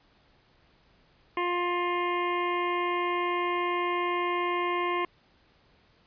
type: harmonic tone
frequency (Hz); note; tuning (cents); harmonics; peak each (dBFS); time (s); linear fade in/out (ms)
352.5; F4; +16; 1 / 2 / 3 / 5 / 6 / 7 / 8 / 9; -30 / -37 / -29 / -41 / -35 / -43 / -43 / -48; 1.37-5.05; 2
effects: pink hiss -63 dBFS RMS until 6.06 s + resampled to 11025 Hz